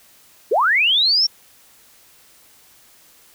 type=linear sweep; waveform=sine; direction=up; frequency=356 to 5588 Hz; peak=-13 dBFS; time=0.51-1.27 s; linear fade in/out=10 ms; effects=white hiss -51 dBFS RMS until 3.34 s